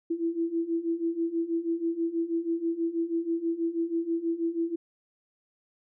sine beating tone pair, 329.6 / 335.8 Hz, E4 / E4, 0 / +32 cents, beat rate 6.2 Hz, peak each -31 / -28 dBFS, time 0.1-4.76 s, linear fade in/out 10 ms, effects none

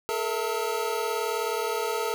square tone cluster, 427.8 / 466.9 / 661 / 900 / 1300 Hz, A4 / A#4 / E5 / A5 / E6, -49 / +3 / +5 / +39 / -24 cents, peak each -32 / -32 / -38 / -33 / -37 dBFS, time 0.09-2.14 s, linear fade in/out 0 ms, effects none

